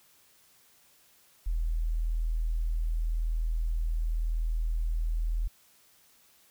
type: tone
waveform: sine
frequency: 40.46 Hz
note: E1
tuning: 32 cents flat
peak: -26 dBFS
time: 1.46-5.48 s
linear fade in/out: 10 ms
effects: white hiss -62 dBFS RMS until 6.5 s